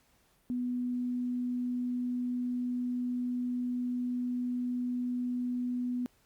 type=tone; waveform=sine; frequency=246.9 Hz; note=B3; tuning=in tune; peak=-30 dBFS; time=0.5-6.06 s; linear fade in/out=0 ms; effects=pink hiss -68 dBFS RMS until 6.25 s + Opus 48 kbps